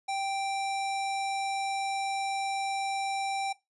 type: tone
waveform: square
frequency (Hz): 784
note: G5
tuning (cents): 0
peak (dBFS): -30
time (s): 0.08-3.53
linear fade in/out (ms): 10
effects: noise-tail reverb RT60 0.2 s tail -18 dB re dry + resampled to 24000 Hz